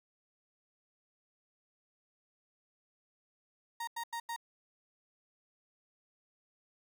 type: tone bursts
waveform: 35% pulse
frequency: 932.3 Hz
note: A#5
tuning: in tune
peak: -35 dBFS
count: 4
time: 3.8-4.363 s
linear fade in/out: 5 ms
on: 74 ms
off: 89 ms
effects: none